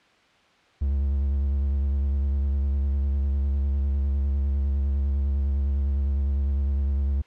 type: tone with vibrato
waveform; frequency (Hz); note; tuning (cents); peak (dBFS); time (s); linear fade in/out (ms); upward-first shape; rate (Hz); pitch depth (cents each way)
triangle; 69.3; C#2; 0; -19; 0.81-7.22; 10; square; 9.9; 34
effects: white hiss -58 dBFS RMS until 7.26 s + low-pass 3000 Hz 12 dB/octave